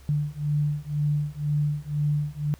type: beating tone pair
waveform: sine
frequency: 146.83 / 148.83 Hz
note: D3 / D3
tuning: 0 / +23 cents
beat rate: 2 Hz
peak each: -26 dBFS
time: 0.09-2.54 s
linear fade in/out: 0 ms
effects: added 68 Hz sine -47 dBFS peak until 2.59 s + pink hiss -56 dBFS RMS until 2.59 s